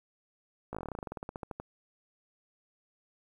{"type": "slowing click train", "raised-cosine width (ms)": 1, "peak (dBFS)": -24, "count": 21, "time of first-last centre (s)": [0.73, 1.6], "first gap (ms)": 17, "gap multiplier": 1.09, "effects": ["10-bit"]}